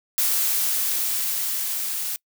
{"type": "noise with level ramp", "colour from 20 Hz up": "blue", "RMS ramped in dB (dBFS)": [-21, -28], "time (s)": [0.18, 2.16], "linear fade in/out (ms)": 0, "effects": ["noise-tail reverb RT60 0.1 s tail -25 dB re dry"]}